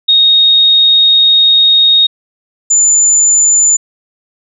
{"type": "tone pair in turn", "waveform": "sine", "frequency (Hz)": [3729, 7052], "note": ["A#7", "A8"], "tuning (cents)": [0, 3], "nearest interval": "major seventh", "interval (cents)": 1103, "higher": "second", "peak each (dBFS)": [-4, -5], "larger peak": "first", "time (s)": [[0.08, 2.07], [2.7, 3.77]], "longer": "first", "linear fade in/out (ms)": 10, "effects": []}